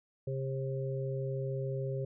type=harmonic tone; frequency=133.7 Hz; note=C3; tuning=38 cents sharp; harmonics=1 / 3 / 4; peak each=-34 / -39 / -40 dBFS; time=0.27-2.05 s; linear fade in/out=5 ms; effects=none